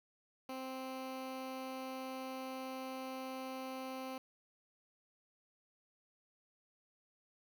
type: tone with notch filter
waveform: 15% pulse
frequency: 261.6 Hz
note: C4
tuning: in tune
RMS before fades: -44 dBFS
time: 0.49-4.18 s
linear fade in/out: 2 ms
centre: 7600 Hz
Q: 1.3
effects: 12-bit